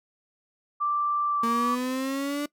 sine tone with pitch glide, 1174.7 to 1151.9 Hz, D6 to D6, 0 to -34 cents, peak -23 dBFS, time 0.8-1.76 s, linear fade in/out 20 ms, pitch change -34 cents, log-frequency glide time 1.27-1.56 s
35% pulse exponential sweep, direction up, 229.7 to 293.7 Hz, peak -25 dBFS, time 1.43-2.46 s, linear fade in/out 5 ms
effects noise-tail reverb RT60 0.1 s tail -21 dB re dry

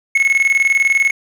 triangle tone with tremolo, 2188 Hz, C#7, 23 cents flat, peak -7 dBFS, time 0.15-1.11 s, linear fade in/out 5 ms, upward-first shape square, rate 20 Hz, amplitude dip 65%, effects none

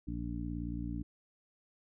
harmonic tone, 58.27 Hz, A#1, in tune, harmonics 1 / 2 / 3 / 4 / 5, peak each -40 / -43 / -43 / -44 / -41 dBFS, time 0.07-1.03 s, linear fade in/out 10 ms, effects none

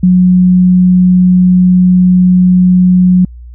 sine tone, 181.9 Hz, F#3, 29 cents flat, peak -3 dBFS, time 0.03-3.25 s, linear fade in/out 5 ms, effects added 60 Hz sine -27 dBFS peak until 3.54 s

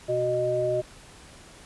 harmonic tone, 123.6 Hz, B2, 2 cents sharp, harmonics 1 / 3 / 5, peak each -34 / -28 / -24 dBFS, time 0.08-0.82 s, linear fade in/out 20 ms, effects pink hiss -49 dBFS RMS until 1.65 s + resampled to 24000 Hz

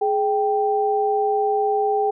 sine tone pair together, 419.9 / 784 Hz, G#4 / G5, +19 / 0 cents, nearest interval major seventh, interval 1081 cents, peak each -20 dBFS, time 0.01-2.11 s, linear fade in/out 10 ms, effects none

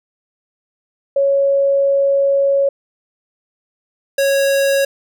sine / square tone pair in turn, 554.4 / 551.5 Hz, C#5 / C#5, 0 / -9 cents, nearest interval unison, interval 9 cents, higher first, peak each -11 / -13 dBFS, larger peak first, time 1.16-2.69 / 4.18-4.85 s, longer first, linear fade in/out 5 ms, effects none

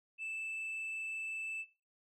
sine tone with frequency modulation, 2637 Hz, E7, in tune, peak -36 dBFS, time 0.18-1.65 s, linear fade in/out 50 ms, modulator 25.5 Hz, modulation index 0.43, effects noise-tail reverb RT60 0.3 s tail -17 dB re dry + tanh soft clip ceiling -37 dBFS

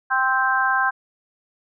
harmonic tone, 261.6 Hz, C4, in tune, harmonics 3 / 4 / 5 / 6, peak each -24 / -22 / -27 / -20 dBFS, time 0.1-0.91 s, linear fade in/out 20 ms, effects none

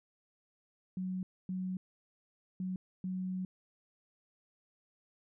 sine tone bursts at uneven times, 185.4 Hz, F#3, 4 cents sharp, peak -34 dBFS, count 4, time 0.97-1.23 / 1.49-1.77 / 2.6-2.76 / 3.04-3.45 s, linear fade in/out 2 ms, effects none

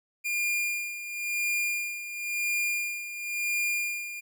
45% pulse tone with tremolo, 2410 Hz, D7, 44 cents sharp, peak -25 dBFS, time 0.24-4.21 s, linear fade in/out 20 ms, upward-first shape sine, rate 0.96 Hz, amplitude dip 70%, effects none

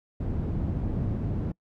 white low-pass noise, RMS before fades -29 dBFS, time 0.2-1.52 s, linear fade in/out 5 ms, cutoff 170 Hz, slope 12 dB/octave, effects noise-tail reverb RT60 0.1 s tail -25 dB re dry

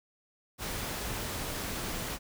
pink noise, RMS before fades -36 dBFS, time 0.58-2.19 s, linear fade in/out 50 ms, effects none

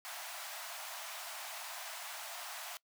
pink high-pass noise, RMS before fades -45 dBFS, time 0.05-2.77 s, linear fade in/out 0 ms, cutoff 620 Hz, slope 96 dB/octave, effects noise-tail reverb RT60 0.1 s tail -22 dB re dry

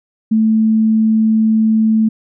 sine tone, 220 Hz, A3, in tune, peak -9 dBFS, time 0.31-2.09 s, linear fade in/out 10 ms, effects none

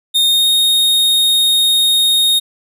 45% pulse tone with pitch glide, 3681 to 3717 Hz, A#7 to A#7, -23 to -6 cents, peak -9 dBFS, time 0.14-2.4 s, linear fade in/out 20 ms, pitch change +17 cents, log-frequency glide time 0.26-0.48 s, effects none

